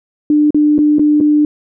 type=tone with dropouts; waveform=sine; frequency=298.6 Hz; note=D4; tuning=29 cents sharp; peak=-7 dBFS; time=0.3-1.45 s; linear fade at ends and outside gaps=2 ms; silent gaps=0.506-0.545 / 0.781-0.788 / 0.985-0.994 / 1.203-1.209 s; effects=none